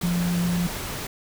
sine tone in noise, 174.7 Hz, F3, 1 cent sharp, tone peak -21 dBFS, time 0.03-0.67 s, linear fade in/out 5 ms, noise pink, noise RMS -32 dBFS, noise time 0.01-1.07 s, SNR +8 dB, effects none

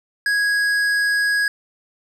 sine tone with tanh clipping, 1657 Hz, G#6, 4 cents flat, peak -18 dBFS, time 0.26-1.48 s, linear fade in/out 2 ms, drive 12 dB, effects none

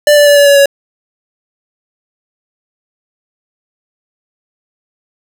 square tone with pitch steps, 590 / 583.9 / 577.9 / 571.9 / 566 / 560.1 Hz, D5 / D5 / D5 / D5 / C#5 / C#5, +8 / -10 / -28 / -46 / +36 / +18 cents, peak -4 dBFS, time 0.07-0.658 s, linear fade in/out 2 ms, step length 98 ms, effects none

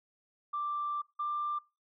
sine tone pair in turn, 1177 / 1185.9 Hz, D6 / D6, +3 / +16 cents, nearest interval unison, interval 13 cents, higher second, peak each -31 / -30 dBFS, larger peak second, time 0.53-1.02 / 1.19-1.59 s, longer first, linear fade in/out 10 ms, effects noise-tail reverb RT60 0.3 s tail -25 dB re dry + tanh soft clip ceiling -26 dBFS

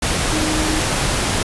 sine tone in noise, 311.1 Hz, D#4, in tune, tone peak -22 dBFS, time 0.32-0.8 s, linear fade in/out 5 ms, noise pink, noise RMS -19 dBFS, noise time 0.02-1.43 s, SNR -6 dB, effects resampled to 24000 Hz

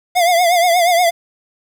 square tone with vibrato, 698.5 Hz, F5, in tune, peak -11 dBFS, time 0.15-1.11 s, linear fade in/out 20 ms, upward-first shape triangle, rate 8.4 Hz, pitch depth 95 cents each way, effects 7-bit

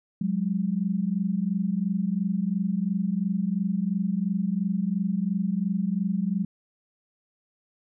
sine tone pair together, 181.7 / 204.6 Hz, F#3 / G#3, -31 / -26 cents, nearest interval major second, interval 205 cents, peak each -26 / -26 dBFS, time 0.21-6.45 s, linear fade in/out 5 ms, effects none

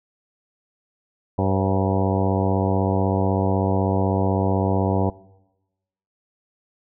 harmonic tone with a mistuned harmonic, 96 Hz, G2, 36 cents flat, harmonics 1 / 2 / 3 / 4 / 5 / 6 / 7 / 8 / 9 / 10, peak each -22 / -25 / -27 / -28 / -29 / -30 / -30 / -31 / -32 / -32 dBFS, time 1.38-5.1 s, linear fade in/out 5 ms, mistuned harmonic 6, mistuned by -60 cents, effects noise-tail reverb RT60 1.0 s tail -21 dB re dry

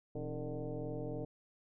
sine tone with frequency modulation, 166.6 Hz, E3, 19 cents sharp, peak -37 dBFS, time 0.15-1.25 s, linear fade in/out 5 ms, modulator 145 Hz, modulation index 3, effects none

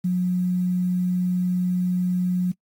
sine tone with quantisation, 180.7 Hz, F#3, 41 cents flat, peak -19 dBFS, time 0.04-2.52 s, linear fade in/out 10 ms, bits 8, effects noise-tail reverb RT60 0.1 s tail -23 dB re dry + AAC 64 kbps

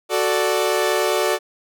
sawtooth chord, D major, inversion first, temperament equal, 370 / 440 / 587.3 Hz, F#4 / A4 / D5, 0 / 0 / 0 cents, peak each -18 dBFS, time 0.09-1.39 s, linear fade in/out 50 ms, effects none

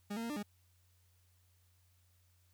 40% pulse tone with pitch steps, 204.5 / 228.9 / 232.1 / 297.4 / 205.5 Hz, G#3 / A#3 / A#3 / D4 / G#3, -26 / -31 / -7 / +22 / -18 cents, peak -37 dBFS, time 0.1-0.43 s, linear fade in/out 10 ms, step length 66 ms, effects added 90 Hz sine -68 dBFS peak until 2.53 s + white hiss -75 dBFS RMS until 2.53 s

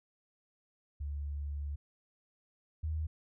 sine tone pair in turn, 72.1 / 78.34 Hz, D2 / D#2, -31 / +12 cents, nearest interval minor second, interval 143 cents, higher second, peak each -35 / -32 dBFS, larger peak second, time 1-1.76 / 2.83-3.07 s, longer first, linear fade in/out 10 ms, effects none

